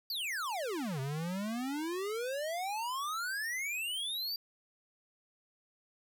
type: exponential two-way sweep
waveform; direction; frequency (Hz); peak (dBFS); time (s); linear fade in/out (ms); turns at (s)
square; down then up; 4763 to 130 to 4763; -35; 0.1-4.36; 2; 1
effects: none